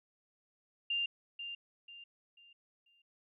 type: tone with echo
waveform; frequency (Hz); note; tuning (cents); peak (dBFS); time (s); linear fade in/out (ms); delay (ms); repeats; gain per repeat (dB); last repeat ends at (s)
sine; 2794; F7; 0; -31; 0.9-1.06; 5; 490; 4; -9; 3.02
effects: none